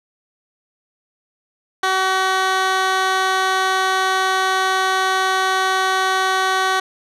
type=tone with band-pass filter; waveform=15% pulse; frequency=378 Hz; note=F#4; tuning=37 cents sharp; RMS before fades=-18 dBFS; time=1.83-6.8 s; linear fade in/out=5 ms; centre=2000 Hz; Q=0.56; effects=none